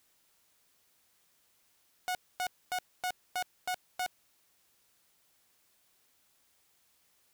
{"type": "tone bursts", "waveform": "sawtooth", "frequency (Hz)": 731, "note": "F#5", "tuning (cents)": -21, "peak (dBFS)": -27, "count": 7, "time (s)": [2.08, 4.063], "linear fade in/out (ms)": 0, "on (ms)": 69, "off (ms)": 250, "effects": ["white hiss -70 dBFS RMS until 7.33 s"]}